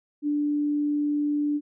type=tone; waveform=sine; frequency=293.7 Hz; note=D4; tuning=in tune; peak=-22 dBFS; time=0.22-1.61 s; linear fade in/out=50 ms; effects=none